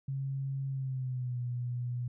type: tone with pitch glide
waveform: sine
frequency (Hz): 135.9 to 122.48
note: C#3 to B2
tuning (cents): -34 to -14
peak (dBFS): -32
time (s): 0.08-2.08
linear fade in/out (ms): 5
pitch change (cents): -180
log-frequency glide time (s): 0.68-1.39
effects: none